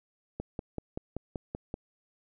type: click train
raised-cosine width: 2 ms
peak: -21 dBFS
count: 8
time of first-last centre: 0.4-1.741 s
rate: 5.22 Hz
effects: none